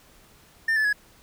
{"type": "tone with pitch steps", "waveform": "triangle", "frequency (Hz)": [1800, 1737.7, 1677.5], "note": ["A6", "A6", "G#6"], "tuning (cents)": [39, -22, 17], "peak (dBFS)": -18, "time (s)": [0.68, 0.929], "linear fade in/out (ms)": 5, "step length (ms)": 83, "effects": ["pink hiss -55 dBFS RMS until 1.22 s"]}